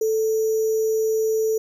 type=tone with sample-and-hold; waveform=sine; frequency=440 Hz; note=A4; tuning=in tune; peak=-18 dBFS; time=0.01-1.58 s; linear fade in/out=5 ms; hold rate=6300 Hz; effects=none